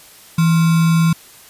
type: tone with sample-and-hold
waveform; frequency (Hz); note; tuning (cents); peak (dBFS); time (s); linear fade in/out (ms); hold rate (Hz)
sine; 164.81; E3; 0; -10; 0.38-1.13; 5; 1225
effects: white hiss -43 dBFS RMS until 1.49 s + resampled to 32000 Hz